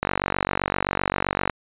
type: click train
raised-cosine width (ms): 0.5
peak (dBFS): -6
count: 71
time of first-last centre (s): 0.03-1.498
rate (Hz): 47.7
effects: resampled to 8000 Hz